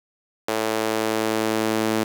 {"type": "tone with high-pass filter sweep", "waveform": "sawtooth", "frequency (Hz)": 110, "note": "A2", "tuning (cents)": 0, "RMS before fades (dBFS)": -23, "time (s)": [0.48, 2.04], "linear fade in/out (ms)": 5, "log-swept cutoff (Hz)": [460, 280], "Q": 1.4, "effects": ["8-bit"]}